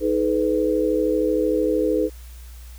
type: tone cluster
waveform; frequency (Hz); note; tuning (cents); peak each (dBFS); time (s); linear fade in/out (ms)
sine; 314.3 / 427 / 500; D#4 / G#4 / B4; +18 / +48 / +21; -22; 0-2.1; 50
effects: added 60 Hz sine -37 dBFS peak until 2.78 s + white hiss -50 dBFS RMS until 2.78 s